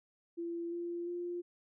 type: tone with pitch steps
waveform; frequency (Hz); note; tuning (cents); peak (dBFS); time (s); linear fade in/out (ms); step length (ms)
sine; 339.6 / 344.7 / 350; F4 / F4 / F4; -48 / -23 / +4; -36; 0.37-1.42; 20; 350
effects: none

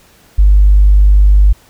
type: tone with tanh clipping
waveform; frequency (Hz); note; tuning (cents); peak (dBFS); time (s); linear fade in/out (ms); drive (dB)
triangle; 50; G1; +35; -3; 0.38-1.53; 10; 4
effects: pink hiss -46 dBFS RMS until 1.69 s

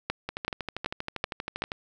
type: two click trains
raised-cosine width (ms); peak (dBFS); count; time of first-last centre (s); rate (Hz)
0.3; -16 / -11; 19 / 5; 0.29-1.719 / 0.1-1.621; 12.6 / 2.63
effects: none

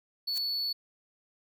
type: tone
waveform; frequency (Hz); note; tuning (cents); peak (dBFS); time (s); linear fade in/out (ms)
triangle; 4435; C#8; 0; -28; 0.27-0.73; 10
type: noise with exponential growth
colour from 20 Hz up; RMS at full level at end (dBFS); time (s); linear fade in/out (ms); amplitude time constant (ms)
blue; -34; 0.3-0.38; 0; 17
effects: none

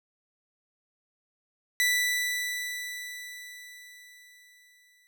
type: tone with exponential decay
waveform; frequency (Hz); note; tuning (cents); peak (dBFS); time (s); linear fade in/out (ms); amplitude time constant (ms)
sawtooth; 1975.5; B6; 0; -18; 1.8-5.07; 0; 710
effects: none

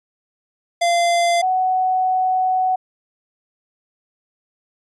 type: tone pair in turn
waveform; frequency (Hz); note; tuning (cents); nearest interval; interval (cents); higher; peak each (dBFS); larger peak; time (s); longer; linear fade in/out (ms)
square / sine; 689 / 745.1; F5 / F#5; -24 / +12; minor second; 136; second; -15; neither; 0.81-1.42 / 1.42-2.76; second; 10
effects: resampled to 22050 Hz

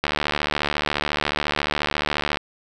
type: click train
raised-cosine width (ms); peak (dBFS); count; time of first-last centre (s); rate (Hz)
0.3; -5; 174; 0.04-2.372; 74.2
effects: none

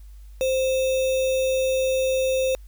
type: tone with sample-and-hold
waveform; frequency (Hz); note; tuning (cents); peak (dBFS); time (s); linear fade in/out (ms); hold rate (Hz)
sine; 523.3; C5; 0; -19; 0.41-2.55; 0; 3150
effects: added 50 Hz sine -40 dBFS peak until 2.67 s + white hiss -62 dBFS RMS until 2.67 s

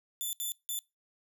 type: tone bursts at uneven times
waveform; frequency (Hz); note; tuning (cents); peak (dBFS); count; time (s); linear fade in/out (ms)
5% pulse; 3513; A7; -3; -25; 3; 0.21-0.33 / 0.4-0.52 / 0.69-0.79; 0
effects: noise-tail reverb RT60 0.2 s tail -23 dB re dry

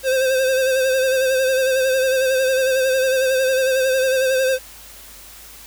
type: tone with vibrato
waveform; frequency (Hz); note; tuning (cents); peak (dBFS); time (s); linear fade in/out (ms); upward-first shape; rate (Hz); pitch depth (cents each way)
square; 523.3; C5; 0; -16; 0.03-4.59; 50; sine; 11; 40
effects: added 50 Hz sine -48 dBFS peak until 5.66 s + white hiss -41 dBFS RMS until 5.66 s

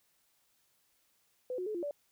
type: tone with pitch steps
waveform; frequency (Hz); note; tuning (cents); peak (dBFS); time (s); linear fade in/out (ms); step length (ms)
sine; 504 / 365.2 / 428.3 / 346.6 / 579; B4 / F#4 / A4 / F4 / D5; +35 / -23 / -47 / -13 / -25; -34; 1.5-1.91; 2; 82
effects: white hiss -73 dBFS RMS until 2.11 s

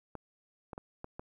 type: clicks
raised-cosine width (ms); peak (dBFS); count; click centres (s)
1; -27; 5; 0.153 / 0.732 / 0.779 / 1.044 / 1.195
effects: 11-bit

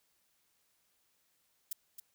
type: noise with echo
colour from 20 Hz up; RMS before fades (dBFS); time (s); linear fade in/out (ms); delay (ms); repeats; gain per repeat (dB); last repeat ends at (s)
violet; -37; 1.71-1.73; 5; 270; 1; -9; 2
effects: white hiss -75 dBFS RMS until 2.14 s

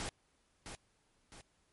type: noise with echo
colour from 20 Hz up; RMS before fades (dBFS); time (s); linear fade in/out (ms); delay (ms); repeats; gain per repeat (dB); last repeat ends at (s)
pink; -40; 0-0.09; 0; 660; 2; -7; 1.41
effects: pink hiss -74 dBFS RMS until 1.72 s + MP3 48 kbps

